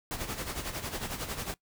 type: noise with tremolo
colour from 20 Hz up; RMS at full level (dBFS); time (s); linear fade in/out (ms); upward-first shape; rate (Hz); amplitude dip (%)
pink; -34; 0.11-1.54; 0; sine; 11; 65
effects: noise-tail reverb RT60 0.1 s tail -20 dB re dry